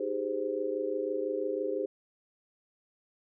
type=chord; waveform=sine; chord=Ab major seventh; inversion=second; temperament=just; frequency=311.5 / 389.3 / 415.3 / 519.1 Hz; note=Eb4 / G4 / Ab4 / C5; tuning=+2 / -12 / 0 / -14 cents; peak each=-38 / -35 / -34 / -34 dBFS; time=0-1.86 s; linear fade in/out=5 ms; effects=none